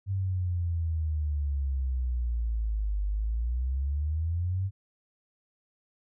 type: exponential two-way sweep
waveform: sine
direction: down then up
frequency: 98.5 to 49.57 to 98.5 Hz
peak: -26 dBFS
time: 0.06-4.71 s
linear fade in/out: 50 ms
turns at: 3.05 s
effects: none